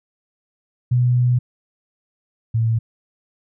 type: tone pair in turn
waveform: sine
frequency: 123.47 / 113.52 Hz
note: B2 / A#2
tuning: 0 / -45 cents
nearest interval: minor second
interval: 145 cents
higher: first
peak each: -13 / -15 dBFS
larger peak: first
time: 0.91-1.39 / 2.54-2.79 s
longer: first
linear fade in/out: 10 ms
effects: none